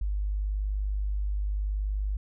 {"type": "tone", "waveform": "sine", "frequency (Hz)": 50.4, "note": "G1", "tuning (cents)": 49, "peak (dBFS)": -26, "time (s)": [0.01, 2.17], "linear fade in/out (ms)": 5, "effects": []}